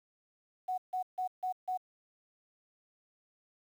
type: tone bursts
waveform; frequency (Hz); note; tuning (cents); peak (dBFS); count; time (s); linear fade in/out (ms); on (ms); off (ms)
sine; 740; F#5; 0; -31; 5; 0.68-1.775; 10; 99; 150
effects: 10-bit